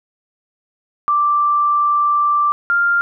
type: tone pair in turn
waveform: sine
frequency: 1174.7 / 1397 Hz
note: D6 / F6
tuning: 0 / 0 cents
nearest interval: minor third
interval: 300 cents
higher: second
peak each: -12 dBFS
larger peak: neither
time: 1.08-2.52 / 2.7-3.01 s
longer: first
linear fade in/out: 0 ms
effects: none